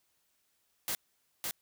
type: noise with echo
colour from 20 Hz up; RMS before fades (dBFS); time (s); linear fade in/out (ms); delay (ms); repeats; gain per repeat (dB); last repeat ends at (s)
white; -34; 0.88-0.95; 0; 560; 1; -2; 1.51
effects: white hiss -75 dBFS RMS until 1.61 s